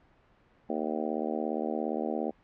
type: harmonic tone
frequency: 77.3 Hz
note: D#2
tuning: 11 cents flat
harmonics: 3 / 4 / 5 / 6 / 7 / 8 / 9 / 10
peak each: -35 / -36 / -37 / -38 / -38 / -39 / -40 / -40 dBFS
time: 0.69-2.31 s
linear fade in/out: 10 ms
effects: pink hiss -63 dBFS RMS until 2.43 s + low-pass 2000 Hz 12 dB/octave